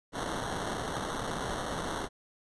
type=noise with sample-and-hold; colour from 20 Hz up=blue; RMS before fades=-35 dBFS; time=0.12-2.09 s; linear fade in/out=50 ms; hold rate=2450 Hz; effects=resampled to 24000 Hz